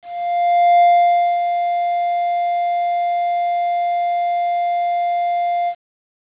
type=tone with ADSR envelope; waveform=triangle; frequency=698.5 Hz; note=F5; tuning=in tune; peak=-6 dBFS; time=0.02-5.75 s; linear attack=790 ms; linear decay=580 ms; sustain=-8 dB; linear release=68 ms; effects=resampled to 8000 Hz + 8-bit

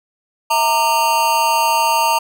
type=tone with amplitude modulation; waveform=square; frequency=921 Hz; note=A#5; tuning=21 cents flat; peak=-10 dBFS; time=0.5-2.19 s; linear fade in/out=10 ms; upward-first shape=sine; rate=267 Hz; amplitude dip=80%; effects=none

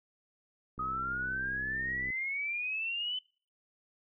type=click train; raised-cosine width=3 ms; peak=-34 dBFS; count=87; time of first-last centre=0.78-2.103 s; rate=65 Hz
type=exponential sweep; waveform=sine; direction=up; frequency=1244.5 to 3041 Hz; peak=-32 dBFS; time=0.79-3.19 s; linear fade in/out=5 ms
effects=noise-tail reverb RT60 0.4 s tail -24 dB re dry

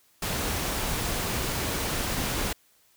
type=noise; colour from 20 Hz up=pink; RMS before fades=-29 dBFS; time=0.22-2.53 s; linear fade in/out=5 ms; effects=white hiss -63 dBFS RMS until 2.96 s

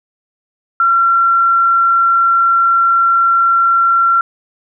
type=tone; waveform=sine; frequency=1364 Hz; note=F6; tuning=41 cents flat; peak=-8 dBFS; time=0.8-4.21 s; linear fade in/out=2 ms; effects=none

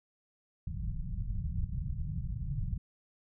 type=low-pass noise; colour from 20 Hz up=pink; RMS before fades=-35 dBFS; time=0.67-2.78 s; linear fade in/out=5 ms; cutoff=170 Hz; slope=48 dB/octave; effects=none

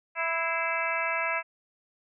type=harmonic tone with a mistuned harmonic; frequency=329.6 Hz; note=E4; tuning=in tune; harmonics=2 / 3 / 4 / 5 / 6 / 7 / 8; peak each=-34 / -34 / -34 / -34 / -34 / -34 / -34 dBFS; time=0.15-1.43 s; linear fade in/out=50 ms; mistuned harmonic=6; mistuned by=+76 cents; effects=none

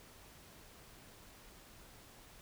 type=silence; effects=pink hiss -58 dBFS RMS until 2.41 s

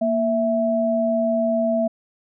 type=tone pair together; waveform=sine; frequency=233.1 / 659.3 Hz; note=A#3 / E5; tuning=0 / 0 cents; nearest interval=octave + tritone; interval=1800 cents; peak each=-22 / -19 dBFS; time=0.01-1.88 s; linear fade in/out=10 ms; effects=none

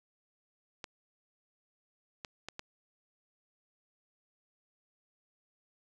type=clicks; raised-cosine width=0.2 ms; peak=-23 dBFS; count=4; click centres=0.842 / 2.248 / 2.486 / 2.594 s; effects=none

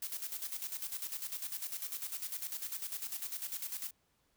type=noise with tremolo; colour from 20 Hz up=blue; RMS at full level=-39 dBFS; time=0.02-3.91 s; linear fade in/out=5 ms; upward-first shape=square; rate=10 Hz; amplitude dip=65%; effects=pink hiss -75 dBFS RMS until 4.36 s

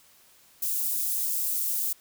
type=high-pass noise; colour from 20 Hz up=white; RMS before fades=-28 dBFS; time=0.62-1.93 s; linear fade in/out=5 ms; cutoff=10000 Hz; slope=12 dB/octave; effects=white hiss -58 dBFS RMS until 2 s

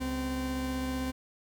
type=tone pair together; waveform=40% pulse; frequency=68.51 / 258.3 Hz; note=C#2 / C4; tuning=-20 / -22 cents; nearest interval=octave + major seventh; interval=2298 cents; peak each=-36 / -31 dBFS; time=0-1.12 s; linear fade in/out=20 ms; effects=none

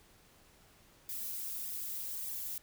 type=noise with flanger; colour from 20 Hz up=violet; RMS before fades=-40 dBFS; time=1.09-2.58 s; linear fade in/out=2 ms; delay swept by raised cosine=0.69 to 6.29 ms; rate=1.7 Hz; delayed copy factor=-0.8; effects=pink hiss -63 dBFS RMS until 2.62 s

